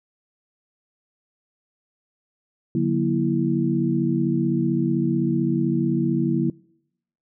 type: tone cluster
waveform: sine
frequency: 145 / 180.6 / 236.5 / 329.4 Hz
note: D3 / F#3 / A#3 / E4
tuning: -22 / -42 / +25 / -1 cents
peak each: -24 dBFS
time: 2.75-6.5 s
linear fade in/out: 2 ms
effects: noise-tail reverb RT60 0.8 s tail -25 dB re dry